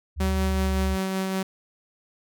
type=tone with pitch glide; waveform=sine; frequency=74.4 to 70.96 Hz; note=D2 to C#2; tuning=+23 to +41 cents; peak=-23 dBFS; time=0.16-0.98 s; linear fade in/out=50 ms; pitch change=-82 cents; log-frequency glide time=0.33-0.77 s
type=tone with tremolo; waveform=sawtooth; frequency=190.2 Hz; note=F#3; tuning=48 cents sharp; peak=-20 dBFS; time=0.2-1.43 s; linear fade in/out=5 ms; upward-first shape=sine; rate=5.3 Hz; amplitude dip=25%
effects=none